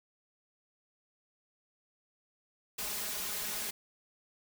white noise with comb filter, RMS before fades -37 dBFS, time 2.78-3.71 s, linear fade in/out 10 ms, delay 4.8 ms, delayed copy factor +1, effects none

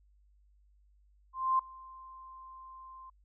sine tone with ADSR envelope, 1046.5 Hz, C6, in tune, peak -23 dBFS, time 1.33-3.1 s, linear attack 260 ms, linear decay 5 ms, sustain -24 dB, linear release 6 ms, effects added 50 Hz sine -62 dBFS peak until 3.24 s

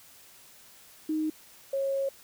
sine tone pair in turn, 311.1 / 546.4 Hz, D#4 / C#5, 0 / -25 cents, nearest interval minor seventh, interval 975 cents, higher second, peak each -26 dBFS, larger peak neither, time 1.09-1.3 / 1.73-2.09 s, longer second, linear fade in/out 5 ms, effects white hiss -54 dBFS RMS until 2.23 s

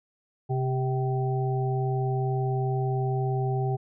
harmonic tone with a mistuned harmonic, 130.81 Hz, C3, in tune, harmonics 1 / 3 / 5 / 6, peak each -25 / -31 / -42 / -33 dBFS, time 0.49-3.77 s, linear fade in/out 20 ms, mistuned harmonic 6, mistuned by -30 cents, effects none

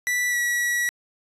45% pulse tone with pitch glide, 1967 to 1932.1 Hz, B6 to B6, -7 to -38 cents, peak -21 dBFS, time 0.07-0.89 s, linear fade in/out 0 ms, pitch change -31 cents, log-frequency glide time 0.29-0.37 s, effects resampled to 32000 Hz

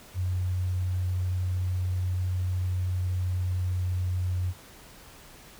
sine tone with pitch glide, 91.3 to 90.62 Hz, F#2 to F#2, -23 to -36 cents, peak -25 dBFS, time 0.14-4.54 s, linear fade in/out 50 ms, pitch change -13 cents, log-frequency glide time 2.88-4.43 s, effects pink hiss -50 dBFS RMS until 5.59 s

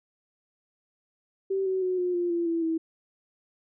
sine tone with pitch steps, 386.6 / 377.1 / 367.9 / 358.8 / 350 / 341.5 / 333.1 / 324.9 Hz, G4 / F#4 / F#4 / F4 / F4 / F4 / E4 / E4, -24 / +33 / -10 / +47 / +4 / -39 / +18 / -25 cents, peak -24 dBFS, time 1.5-2.78 s, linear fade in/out 10 ms, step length 160 ms, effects none

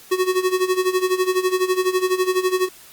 square tone with tremolo, 370 Hz, F#4, in tune, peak -15 dBFS, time 0.11-2.69 s, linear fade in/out 10 ms, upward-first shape sine, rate 12 Hz, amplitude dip 80%, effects white hiss -45 dBFS RMS until 2.92 s + Opus 48 kbps

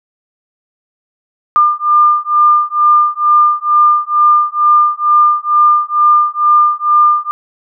sine beating tone pair, 1200 / 1202.2 Hz, D6 / D6, +37 / +40 cents, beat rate 2.2 Hz, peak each -10 dBFS, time 1.56-7.31 s, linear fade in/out 0 ms, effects none

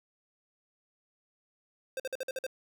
square tone bursts, 523.3 Hz, C5, in tune, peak -33 dBFS, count 7, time 1.97-2.466 s, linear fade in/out 2 ms, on 28 ms, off 50 ms, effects none

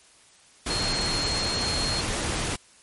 sine tone in noise, 4255 Hz, C8, 28 cents sharp, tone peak -27 dBFS, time 0.7-2.01 s, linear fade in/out 5 ms, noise pink, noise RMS -28 dBFS, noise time 0.66-2.56 s, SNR -2 dB, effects white hiss -55 dBFS RMS until 2.82 s + MP3 48 kbps

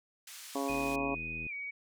white band-pass noise, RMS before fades -48 dBFS, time 0.27-0.96 s, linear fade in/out 5 ms, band 1600 to 9700 Hz, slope 12 dB/octave
harmonic tone, 138.59 Hz, C#3, in tune, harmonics 2 / 3 / 4 / 5 / 6 / 7 / 8, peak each -35 / -39 / -40 / -39 / -45 / -42 / -42 dBFS, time 0.55-1.15 s, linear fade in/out 5 ms
sine tone with pitch glide, 2489 to 2256 Hz, D#7 to C#7, 0 to +30 cents, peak -37 dBFS, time 0.68-1.71 s, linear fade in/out 10 ms, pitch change -170 cents, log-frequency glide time 1.48-1.53 s
click train, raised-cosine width 3 ms, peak -34 dBFS, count 63, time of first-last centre 0.7-1.466 s, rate 80.9 Hz
effects none

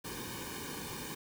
pink noise with comb filter, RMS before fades -42 dBFS, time 0.04-1.15 s, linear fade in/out 10 ms, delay 1.5 ms, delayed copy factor -1, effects none

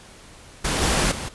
pink noise with level steps, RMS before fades -23 / -20 / -31 dBFS, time 0.64-1.29 s, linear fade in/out 10 ms, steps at 0.81 / 1.11 s, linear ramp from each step 10 ms, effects pink hiss -46 dBFS RMS until 1.34 s + resampled to 24000 Hz

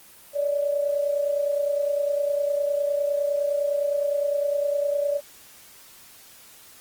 sine tone pair together, 572 / 601.8 Hz, D5 / D5, -46 / +42 cents, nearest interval minor second, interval 88 cents, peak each -22 / -29 dBFS, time 0.33-5.21 s, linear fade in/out 50 ms, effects white hiss -49 dBFS RMS until 6.8 s + Opus 24 kbps

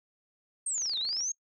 sine linear two-way sweep, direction down then up, 8700 to 3576 to 6590 Hz, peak -29 dBFS, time 0.66-1.32 s, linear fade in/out 5 ms, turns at 0.98 s
click train, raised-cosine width 0.2 ms, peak -31 dBFS, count 12, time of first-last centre 0.78-1.206 s, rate 25.8 Hz
effects noise-tail reverb RT60 0.1 s tail -25 dB re dry

